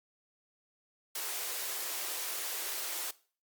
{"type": "high-pass noise", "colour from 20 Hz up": "white", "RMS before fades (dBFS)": -37, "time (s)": [1.15, 3.11], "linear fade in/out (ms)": 5, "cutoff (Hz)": 330, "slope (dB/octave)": 48, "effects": ["noise-tail reverb RT60 0.4 s tail -19 dB re dry", "Opus 48 kbps"]}